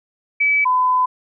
sine tone pair in turn, 2294 / 1009.2 Hz, D7 / B5, -41 / +37 cents, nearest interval octave + major second, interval 1422 cents, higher first, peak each -13 dBFS, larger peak neither, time 0.4-0.65 / 0.65-1.06 s, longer second, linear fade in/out 10 ms, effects none

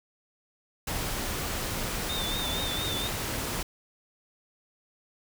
pink noise, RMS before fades -32 dBFS, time 0.87-3.63 s, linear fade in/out 5 ms
sine tone with vibrato, 3600 Hz, A7, 39 cents sharp, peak -32 dBFS, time 2.09-3.08 s, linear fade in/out 5 ms, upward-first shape triangle, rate 4.3 Hz, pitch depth 67 cents each way
effects none

